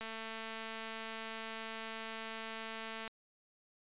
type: click train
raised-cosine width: 0.3 ms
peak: -28 dBFS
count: 685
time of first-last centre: 0.01-3.077 s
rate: 223 Hz
effects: resampled to 8000 Hz